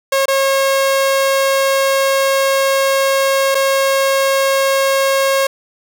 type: tone with dropouts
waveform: sawtooth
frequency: 543 Hz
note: C#5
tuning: 36 cents flat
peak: -8 dBFS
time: 0.12-5.47 s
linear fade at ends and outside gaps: 5 ms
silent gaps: 0.257-0.281 / 3.547-3.551 s
effects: none